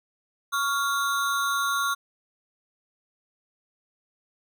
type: ring-modulated tone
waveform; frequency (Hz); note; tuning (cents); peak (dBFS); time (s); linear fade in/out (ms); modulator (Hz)
square; 1256; D#6; +16; -21; 0.52-1.95; 20; 138
effects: none